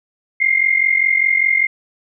sine tone pair together, 2093 / 2138 Hz, C7 / C7, 0 / +37 cents, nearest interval unison, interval 37 cents, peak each -15 dBFS, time 0.4-1.67 s, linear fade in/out 10 ms, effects none

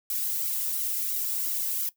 violet noise with flanger, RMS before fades -29 dBFS, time 0.1-1.89 s, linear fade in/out 2 ms, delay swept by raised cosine 1.1 to 2.2 ms, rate 2.9 Hz, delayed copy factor -0.9, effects noise-tail reverb RT60 0.1 s tail -17 dB re dry

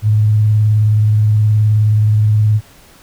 sine tone with vibrato, 106.8 Hz, G#2, 49 cents sharp, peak -8 dBFS, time 0.02-2.61 s, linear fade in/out 50 ms, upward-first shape square, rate 19 Hz, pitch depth 23 cents each way, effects pink hiss -44 dBFS RMS until 3.02 s

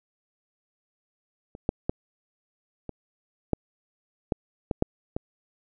clicks, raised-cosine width 2 ms, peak -27 / -9 / -11 / -21 / -9 / -10 / -12 / -7 / -15 dBFS, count 9, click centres 1.551 / 1.691 / 1.895 / 2.893 / 3.533 / 4.322 / 4.712 / 4.824 / 5.165 s, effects none

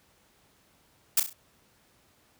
blue noise with echo, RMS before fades -21 dBFS, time 1.17-1.2 s, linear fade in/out 5 ms, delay 33 ms, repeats 4, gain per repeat -7 dB, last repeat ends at 1.332 s, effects pink hiss -64 dBFS RMS until 2.39 s + high-pass 60 Hz 12 dB/octave

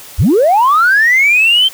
sine linear sweep, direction up, 44.98 to 3158 Hz, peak -5 dBFS, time 0.18-1.69 s, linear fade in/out 20 ms, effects tanh soft clip ceiling -3 dBFS + white hiss -34 dBFS RMS until 1.73 s

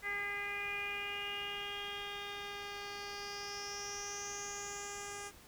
10% pulse tone with low-pass filter sweep, 405.7 Hz, G#4, 41 cents flat, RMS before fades -42 dBFS, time 0.02-5.32 s, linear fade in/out 50 ms, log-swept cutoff 2000 to 8300 Hz, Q 7, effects pink hiss -58 dBFS RMS until 5.47 s

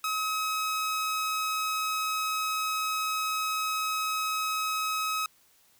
sawtooth tone, 1276 Hz, D#6, 43 cents sharp, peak -24 dBFS, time 0.04-5.26 s, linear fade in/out 2 ms, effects white hiss -63 dBFS RMS until 5.79 s

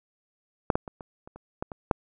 clicks, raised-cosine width 1 ms, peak -6 / -10 / -23 / -26 / -30 / -30 / -16 / -23 / -6 dBFS, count 9, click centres 0.702 / 0.755 / 0.878 / 1.008 / 1.275 / 1.36 / 1.625 / 1.718 / 1.912 s, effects none

